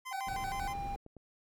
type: tone with vibrato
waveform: 25% pulse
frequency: 884 Hz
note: A5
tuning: 8 cents sharp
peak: -36 dBFS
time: 0.05-0.74 s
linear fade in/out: 20 ms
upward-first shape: square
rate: 6.4 Hz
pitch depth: 270 cents each way
type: tone with pitch glide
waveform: triangle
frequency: 784 to 799.1 Hz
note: G5 to G5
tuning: 0 to +33 cents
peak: -35 dBFS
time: 0.11-0.96 s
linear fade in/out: 10 ms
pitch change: +33 cents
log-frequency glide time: 0.49-0.63 s
type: noise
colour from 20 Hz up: brown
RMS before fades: -43 dBFS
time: 0.27-0.96 s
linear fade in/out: 2 ms
type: click train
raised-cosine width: 2 ms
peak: -37 dBFS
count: 6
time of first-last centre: 0.65-1.167 s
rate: 9.67 Hz
effects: none

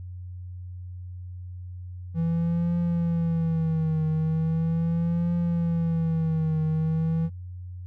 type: tone with vibrato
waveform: triangle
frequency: 164.4 Hz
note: E3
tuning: 4 cents flat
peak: -20 dBFS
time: 2.14-7.3 s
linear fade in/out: 50 ms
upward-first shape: triangle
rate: 0.39 Hz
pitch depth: 84 cents each way
effects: added 90 Hz sine -35 dBFS peak until 7.86 s

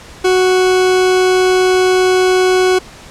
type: tone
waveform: 40% pulse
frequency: 370 Hz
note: F#4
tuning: in tune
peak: -8 dBFS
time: 0.24-2.79 s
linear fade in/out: 10 ms
effects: pink hiss -36 dBFS RMS until 3.1 s + low-pass 8000 Hz 12 dB/octave

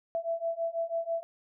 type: beating tone pair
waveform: sine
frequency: 663 / 669.1 Hz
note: E5 / E5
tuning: +10 / +26 cents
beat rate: 6.1 Hz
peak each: -33 / -32 dBFS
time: 0.15-1.23 s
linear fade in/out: 0 ms
effects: none

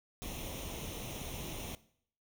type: noise with comb filter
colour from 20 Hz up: pink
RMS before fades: -42 dBFS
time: 0.22-1.75 s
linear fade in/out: 0 ms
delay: 0.32 ms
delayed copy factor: +0.7
effects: noise-tail reverb RT60 0.6 s tail -18 dB re dry

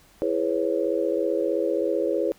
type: chord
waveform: sine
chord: C# minor seventh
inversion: first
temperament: just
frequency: 332.6 / 415.8 / 498.9 / 554.4 Hz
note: E4 / G#4 / B4 / C#5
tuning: +16 / +2 / +17 / 0 cents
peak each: -27 dBFS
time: 0.22-2.32 s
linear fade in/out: 0 ms
effects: pink hiss -56 dBFS RMS until 2.38 s

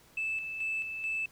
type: tone with tremolo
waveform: sine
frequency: 2629 Hz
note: E7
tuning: 5 cents flat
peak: -29 dBFS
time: 0.17-1.26 s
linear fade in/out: 5 ms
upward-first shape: square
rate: 2.3 Hz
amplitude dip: 50%
effects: tanh soft clip ceiling -26 dBFS + pink hiss -60 dBFS RMS until 1.31 s

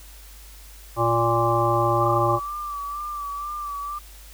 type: harmonic tone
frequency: 116.54 Hz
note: A#2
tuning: in tune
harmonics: 1 / 3 / 5 / 7 / 9 / 10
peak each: -25 / -25 / -25 / -25 / -25 / -25 dBFS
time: 0.96-2.4 s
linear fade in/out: 50 ms
type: tone with vibrato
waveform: sine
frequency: 1168 Hz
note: D6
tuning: 10 cents flat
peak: -28 dBFS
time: 1.99-3.99 s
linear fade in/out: 10 ms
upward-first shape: sine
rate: 2.1 Hz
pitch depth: 44 cents each way
effects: added 50 Hz sine -43 dBFS peak until 4.33 s + white hiss -48 dBFS RMS until 4.33 s

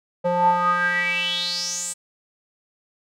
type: tone with band-pass filter sweep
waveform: square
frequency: 176.5 Hz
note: F3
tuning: 19 cents sharp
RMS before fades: -22 dBFS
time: 0.24-1.94 s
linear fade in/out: 20 ms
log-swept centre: 620 to 8500 Hz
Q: 7.8
effects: none

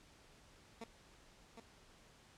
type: tone with echo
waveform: 15% pulse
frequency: 228.2 Hz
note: A#3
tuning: 37 cents flat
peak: -39 dBFS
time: 0.81-0.84 s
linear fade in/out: 2 ms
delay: 760 ms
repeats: 1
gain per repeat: -6 dB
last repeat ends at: 1.6 s
effects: pink hiss -64 dBFS RMS until 2.37 s + low-pass 8000 Hz 12 dB/octave

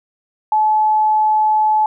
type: tone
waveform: sine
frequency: 860 Hz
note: A5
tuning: 40 cents flat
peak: -11 dBFS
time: 0.52-1.86 s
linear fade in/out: 2 ms
effects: none

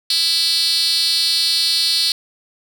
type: tone with high-pass filter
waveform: 5% pulse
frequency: 330 Hz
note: E4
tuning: 2 cents sharp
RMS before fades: -17 dBFS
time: 0.1-2.12 s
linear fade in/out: 2 ms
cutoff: 4400 Hz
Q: 5.9
effects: none

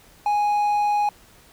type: tone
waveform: triangle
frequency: 829 Hz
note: G#5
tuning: 3 cents flat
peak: -16 dBFS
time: 0.26-1.09 s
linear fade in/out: 2 ms
effects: pink hiss -52 dBFS RMS until 1.52 s

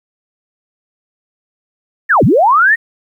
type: linear two-way sweep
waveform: sine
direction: down then up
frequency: 1900 to 87.31 to 1900 Hz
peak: -6 dBFS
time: 2.09-2.76 s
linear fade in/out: 20 ms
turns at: 2.24 s
effects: 8-bit

